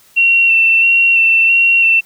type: tone with vibrato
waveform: sine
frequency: 2712 Hz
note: E7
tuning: 49 cents sharp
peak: -7 dBFS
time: 0.16-2.01 s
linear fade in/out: 20 ms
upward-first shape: square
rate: 1.5 Hz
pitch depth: 16 cents each way
effects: white hiss -48 dBFS RMS until 2.05 s